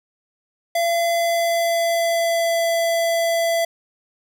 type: tone with pitch glide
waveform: square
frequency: 679 to 670 Hz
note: F5 to E5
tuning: -49 to +28 cents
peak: -18 dBFS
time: 0.75-3.65 s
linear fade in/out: 5 ms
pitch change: -23 cents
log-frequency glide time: 1.12-2.65 s
effects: none